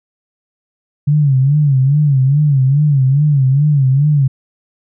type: tone with vibrato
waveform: sine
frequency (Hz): 140.4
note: C#3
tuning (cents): +22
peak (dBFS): -8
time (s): 1.07-4.28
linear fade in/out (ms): 10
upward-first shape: sine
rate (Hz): 2.4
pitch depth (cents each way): 130
effects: none